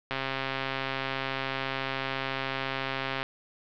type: click train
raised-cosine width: 0.3 ms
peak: -14 dBFS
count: 419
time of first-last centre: 0.11-3.229 s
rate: 134 Hz
effects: low-pass 4000 Hz 12 dB/octave